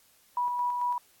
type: tone with tremolo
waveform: sine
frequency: 976 Hz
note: B5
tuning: 21 cents flat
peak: -25 dBFS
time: 0.37-0.98 s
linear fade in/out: 2 ms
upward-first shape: square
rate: 4.5 Hz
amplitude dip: 30%
effects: white hiss -62 dBFS RMS until 1.2 s + AAC 64 kbps